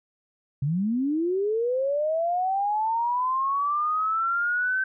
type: linear sweep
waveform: sine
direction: up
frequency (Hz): 130.81 to 1549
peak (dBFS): -22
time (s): 0.62-4.84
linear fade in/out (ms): 5
effects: none